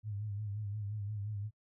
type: tone with vibrato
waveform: sine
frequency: 103.83 Hz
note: G#2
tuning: in tune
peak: -36 dBFS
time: 0.03-1.51 s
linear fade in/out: 50 ms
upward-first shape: sine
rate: 5.7 Hz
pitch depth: 68 cents each way
effects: noise-tail reverb RT60 0.1 s tail -26 dB re dry